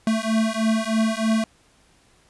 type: beating tone pair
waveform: square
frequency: 220 / 223.2 Hz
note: A3 / A3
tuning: 0 / +25 cents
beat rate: 3.2 Hz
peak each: -23 dBFS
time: 0.07-1.44 s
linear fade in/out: 2 ms
effects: pink hiss -58 dBFS RMS until 2.29 s + resampled to 24000 Hz